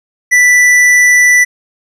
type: tone with hard clipping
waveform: sine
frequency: 1975.5 Hz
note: B6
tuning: in tune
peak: -6 dBFS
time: 0.31-1.45 s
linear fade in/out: 20 ms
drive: 10 dB
effects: none